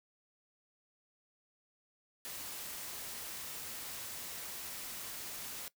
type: noise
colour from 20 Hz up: white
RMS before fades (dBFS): -44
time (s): 2.25-5.68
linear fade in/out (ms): 0
effects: noise-tail reverb RT60 0.1 s tail -19 dB re dry